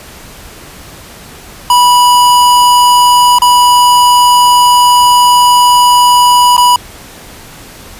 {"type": "tone with dropouts", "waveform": "square", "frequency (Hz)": 980, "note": "B5", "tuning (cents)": -14, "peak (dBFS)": -4, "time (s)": [1.7, 6.76], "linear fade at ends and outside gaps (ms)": 2, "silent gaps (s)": [[3.386, 3.419], [6.567, 6.578]], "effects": ["pink hiss -32 dBFS RMS until 7.99 s", "resampled to 32000 Hz"]}